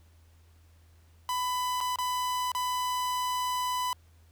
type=tone with dropouts; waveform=45% pulse; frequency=998 Hz; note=B5; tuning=18 cents sharp; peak=-28 dBFS; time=1.29-3.93 s; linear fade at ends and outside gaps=1 ms; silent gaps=1.805-1.81 / 1.959-1.986 / 2.518-2.549 s; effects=added 82 Hz sine -56 dBFS peak until 4.31 s + pink hiss -67 dBFS RMS until 4.31 s